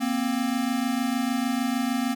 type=tone pair together; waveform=square; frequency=236.3 / 262.9 Hz; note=A#3 / C4; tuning=+24 / +8 cents; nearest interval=major second; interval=184 cents; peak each=-27 dBFS; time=0-2.15 s; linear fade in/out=20 ms; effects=none